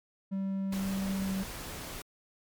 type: tone with pitch glide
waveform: triangle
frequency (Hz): 193.7 to 192.03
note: G3 to G3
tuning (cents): -20 to -35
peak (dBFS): -28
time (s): 0.31-1.44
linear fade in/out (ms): 20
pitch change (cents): -15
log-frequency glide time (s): 1.17-1.3
type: noise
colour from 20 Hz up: pink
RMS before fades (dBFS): -41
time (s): 0.72-2.02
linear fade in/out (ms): 5
effects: MP3 96 kbps